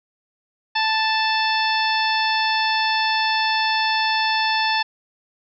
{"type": "harmonic tone", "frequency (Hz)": 880, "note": "A5", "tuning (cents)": 0, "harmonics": [1, 2, 3, 4, 5, 6], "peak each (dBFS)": [-21, -24, -26, -27, -28, -29], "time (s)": [0.75, 4.83], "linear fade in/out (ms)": 10, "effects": []}